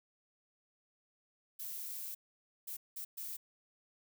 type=noise bursts at uneven times; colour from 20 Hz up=violet; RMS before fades=-43 dBFS; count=4; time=1.59-2.15 / 2.67-2.77 / 2.96-3.05 / 3.17-3.37 s; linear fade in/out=10 ms; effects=none